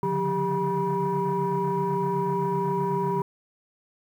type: tone cluster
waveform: sine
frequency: 140.7 / 148.6 / 179.5 / 396.3 / 967 Hz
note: C#3 / D3 / F3 / G4 / B5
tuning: +26 / +21 / +48 / +19 / -37 cents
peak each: -35 / -32 / -29 / -26 / -26 dBFS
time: 0.03-3.22 s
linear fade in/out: 2 ms
effects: tanh soft clip ceiling -17 dBFS + 9-bit